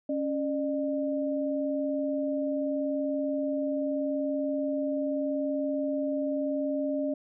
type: tone pair together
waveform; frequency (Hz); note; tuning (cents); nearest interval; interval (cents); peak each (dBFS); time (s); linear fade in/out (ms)
sine; 276.6 / 602.6; C#4 / D5; -4 / +44; octave + minor second; 1348; -29 / -30; 0.09-7.14; 5
effects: none